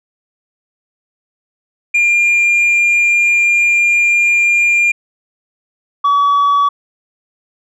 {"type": "tone pair in turn", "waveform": "sine", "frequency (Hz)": [2401, 1137.7], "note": ["D7", "C#6"], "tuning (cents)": [38, 45], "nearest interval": "octave + minor second", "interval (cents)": 1293, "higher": "first", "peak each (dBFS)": -6, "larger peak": "neither", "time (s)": [[1.94, 4.92], [6.04, 6.69]], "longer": "first", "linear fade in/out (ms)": 10, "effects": ["tanh soft clip ceiling -8 dBFS"]}